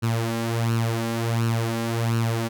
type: tone with flanger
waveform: sawtooth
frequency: 115 Hz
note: A#2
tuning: 23 cents flat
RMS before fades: -24 dBFS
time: 0.02-2.49 s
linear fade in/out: 20 ms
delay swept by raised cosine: 0.71 to 3.71 ms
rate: 1.4 Hz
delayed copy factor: +0.65
effects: none